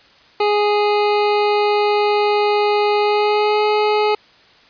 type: tone with pitch glide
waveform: 25% pulse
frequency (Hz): 415.3 to 422.3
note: G#4 to G#4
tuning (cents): 0 to +29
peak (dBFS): -10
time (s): 0.4-4.15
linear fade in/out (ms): 5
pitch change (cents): +29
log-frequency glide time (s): 2.99-3.64
effects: white hiss -49 dBFS RMS until 4.69 s + resampled to 11025 Hz